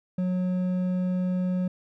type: tone with hard clipping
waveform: triangle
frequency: 182.4 Hz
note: F#3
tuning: 24 cents flat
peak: -25 dBFS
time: 0.18-1.68 s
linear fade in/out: 5 ms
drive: 9 dB
effects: none